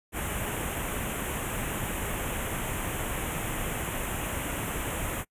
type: band-stop noise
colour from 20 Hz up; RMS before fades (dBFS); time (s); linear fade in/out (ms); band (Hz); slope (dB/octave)
pink; -32; 0.12-5.25; 50; 3200 to 6900; 48
effects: noise-tail reverb RT60 0.1 s tail -26 dB re dry + resampled to 32000 Hz